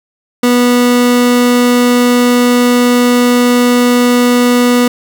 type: tone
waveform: 30% pulse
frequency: 244.6 Hz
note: B3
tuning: 16 cents flat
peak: -4 dBFS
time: 0.43-4.88 s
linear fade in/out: 5 ms
effects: none